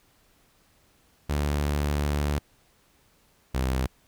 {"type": "tone pair in turn", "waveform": "sawtooth", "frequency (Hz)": [73, 64.72], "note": ["D2", "C2"], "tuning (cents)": [-10, -18], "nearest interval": "major second", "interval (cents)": 208, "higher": "first", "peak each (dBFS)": -20, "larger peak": "neither", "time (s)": [[1.29, 2.39], [3.54, 3.87]], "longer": "first", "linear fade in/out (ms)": 10, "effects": ["pink hiss -63 dBFS RMS until 4.07 s"]}